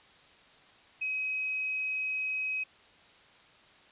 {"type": "tone", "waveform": "sine", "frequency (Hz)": 2537, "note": "D#7", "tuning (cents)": 33, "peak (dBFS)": -30, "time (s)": [1.01, 2.64], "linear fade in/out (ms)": 10, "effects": ["white hiss -58 dBFS RMS until 3.91 s", "resampled to 8000 Hz"]}